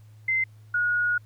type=tone pair in turn; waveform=sine; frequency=2072 / 1447.7 Hz; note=C7 / F#6; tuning=-17 / -38 cents; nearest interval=tritone; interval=621 cents; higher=first; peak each=-21 dBFS; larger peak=neither; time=0.28-0.44 / 0.74-1.18 s; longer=second; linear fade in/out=5 ms; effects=added 107 Hz sine -47 dBFS peak until 1.25 s + pink hiss -65 dBFS RMS until 1.25 s